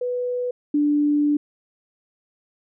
sine tone pair in turn, 493.9 / 293.7 Hz, B4 / D4, 0 / 0 cents, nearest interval major sixth, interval 900 cents, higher first, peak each -22 / -16 dBFS, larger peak second, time 0.01-0.51 / 0.74-1.37 s, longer second, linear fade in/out 5 ms, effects none

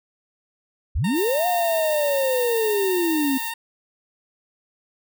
sine linear two-way sweep, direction up then down, 43.9 to 721 to 258.7 Hz, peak -19 dBFS, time 0.95-3.38 s, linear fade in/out 10 ms, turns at 1.47 s
15% pulse tone with vibrato, 914 Hz, A#5, 34 cents flat, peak -22 dBFS, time 1.04-3.54 s, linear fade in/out 5 ms, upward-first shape square, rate 15 Hz, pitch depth 12 cents each way
violet noise, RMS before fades -31 dBFS, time 1.13-3.53 s, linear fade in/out 50 ms
effects none

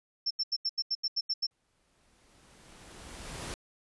sine tone bursts, 5370 Hz, E8, 31 cents sharp, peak -27 dBFS, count 10, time 0.26-1.468 s, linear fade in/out 10 ms, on 47 ms, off 82 ms
pink noise with exponential growth, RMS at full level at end -38 dBFS, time 1.51-3.54 s, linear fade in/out 0 ms, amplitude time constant 440 ms
effects resampled to 24000 Hz

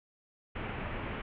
pink low-pass noise, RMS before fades -38 dBFS, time 0.55-1.22 s, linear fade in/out 10 ms, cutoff 2900 Hz, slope 48 dB/octave, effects none

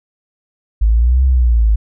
sine exponential two-way sweep, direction up then down, 52.1 to 66.4 to 52.2 Hz, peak -8 dBFS, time 0.81-1.76 s, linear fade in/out 10 ms, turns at 1.24 s, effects none

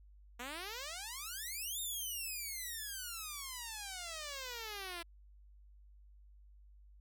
5% pulse exponential two-way sweep, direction up then down, 233.1 to 3712 to 332.6 Hz, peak -31 dBFS, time 0.39-5.03 s, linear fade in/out 10 ms, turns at 1.8 s, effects added 50 Hz sine -57 dBFS peak until 7 s

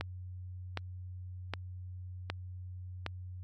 click train, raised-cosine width 0.3 ms, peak -18 dBFS, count 5, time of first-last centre 0.01-3.063 s, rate 1.31 Hz, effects added 91 Hz sine -41 dBFS peak until 3.43 s + MP3 64 kbps

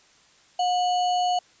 sine tone with sample-and-hold, 721 Hz, F#5, 45 cents flat, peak -20 dBFS, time 0.59-1.39 s, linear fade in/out 5 ms, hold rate 3675 Hz, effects white hiss -57 dBFS RMS until 1.6 s + resampled to 16000 Hz

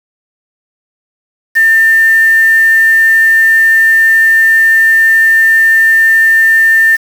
sine tone with quantisation, 1797 Hz, A6, 36 cents sharp, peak -4 dBFS, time 1.55-6.97 s, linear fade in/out 20 ms, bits 4, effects none

